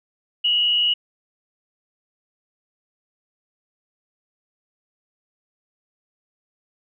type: tone with frequency modulation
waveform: sine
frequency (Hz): 2906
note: F#7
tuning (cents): -32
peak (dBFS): -16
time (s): 0.44-0.94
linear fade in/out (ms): 10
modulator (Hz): 129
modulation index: 0.44
effects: none